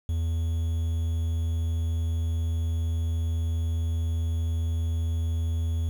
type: tone with quantisation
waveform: triangle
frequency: 82.41 Hz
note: E2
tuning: in tune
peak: -22 dBFS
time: 0.09-5.89 s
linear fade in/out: 0 ms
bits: 8
effects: none